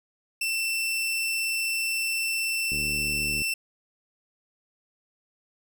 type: tone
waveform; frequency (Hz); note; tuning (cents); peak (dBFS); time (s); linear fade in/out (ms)
sawtooth; 2681; E7; +29; -22; 0.41-3.54; 5
type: click train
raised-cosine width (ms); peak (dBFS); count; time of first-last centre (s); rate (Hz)
3; -25; 53; 2.72-3.419; 74.4
effects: none